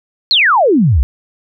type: exponential sweep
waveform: sine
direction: down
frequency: 4435 to 55.3 Hz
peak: -7 dBFS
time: 0.31-1.03 s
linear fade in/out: 0 ms
effects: none